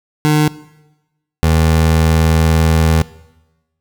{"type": "tone pair in turn", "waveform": "25% pulse", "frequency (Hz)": [151.5, 80.25], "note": ["D#3", "E2"], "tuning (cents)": [-46, -46], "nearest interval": "major seventh", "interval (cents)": 1100, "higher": "first", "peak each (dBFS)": -6, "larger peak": "neither", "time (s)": [[0.25, 0.48], [1.43, 3.02]], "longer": "second", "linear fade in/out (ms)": 0, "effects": ["noise-tail reverb RT60 1.0 s tail -19 dB re dry"]}